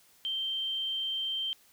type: tone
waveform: sine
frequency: 3136 Hz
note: G7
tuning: in tune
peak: -30 dBFS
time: 0.25-1.53 s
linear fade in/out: 0 ms
effects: white hiss -62 dBFS RMS until 1.72 s